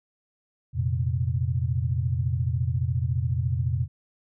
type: chord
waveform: sine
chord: F suspended fourth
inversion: none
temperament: equal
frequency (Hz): 87.31 / 116.54 / 130.81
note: F2 / Bb2 / C3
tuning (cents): 0 / 0 / 0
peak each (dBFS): -27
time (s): 0.73-3.88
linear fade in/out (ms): 50
effects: none